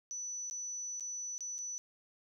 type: tone with dropouts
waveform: sine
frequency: 5960 Hz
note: F#8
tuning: 12 cents sharp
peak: -38 dBFS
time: 0.11-1.78 s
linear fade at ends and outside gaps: 0 ms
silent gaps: 0.499-0.51 / 0.998-1.007 / 1.38-1.407 / 1.582-1.588 s
effects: none